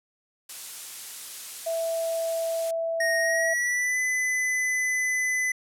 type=noise; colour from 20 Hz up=blue; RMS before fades=-35 dBFS; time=0.49-2.71 s; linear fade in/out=5 ms
type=tone; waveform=sine; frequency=660 Hz; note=E5; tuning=2 cents sharp; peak=-25 dBFS; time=1.66-3.54 s; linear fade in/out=10 ms
type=tone with pitch glide; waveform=square; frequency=1864.7 to 2010 Hz; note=A#6 to B6; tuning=0 to +30 cents; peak=-24 dBFS; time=3-5.52 s; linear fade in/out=5 ms; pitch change=+130 cents; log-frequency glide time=3.19-3.99 s
effects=low-pass 11000 Hz 12 dB/octave